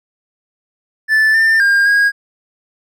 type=tone with pitch steps; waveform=triangle; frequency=1753 / 1793 / 1609 / 1637 Hz; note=A6 / A6 / G6 / G#6; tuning=-7 / +32 / +45 / -25 cents; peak=-7 dBFS; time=1.08-2.12 s; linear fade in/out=50 ms; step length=260 ms; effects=none